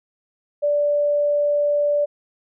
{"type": "tone", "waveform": "sine", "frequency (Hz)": 584, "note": "D5", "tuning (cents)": -10, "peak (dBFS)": -16, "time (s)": [0.62, 2.06], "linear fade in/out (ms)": 20, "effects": []}